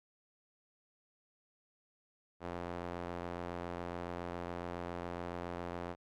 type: tone with band-pass filter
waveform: sawtooth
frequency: 87.2 Hz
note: F2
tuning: 2 cents flat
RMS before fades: -42 dBFS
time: 2.4-5.96 s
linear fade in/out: 50 ms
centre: 710 Hz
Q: 0.74
effects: none